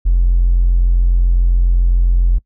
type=tone; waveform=triangle; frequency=43.67 Hz; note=F1; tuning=1 cent sharp; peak=-5 dBFS; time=0.05-2.39 s; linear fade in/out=20 ms; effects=noise-tail reverb RT60 0.1 s tail -25 dB re dry + tanh soft clip ceiling -6 dBFS